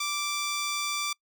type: tone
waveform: 10% pulse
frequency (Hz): 1172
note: D6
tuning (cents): -4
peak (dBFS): -20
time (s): 0-1.13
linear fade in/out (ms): 5
effects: noise-tail reverb RT60 0.1 s tail -25 dB re dry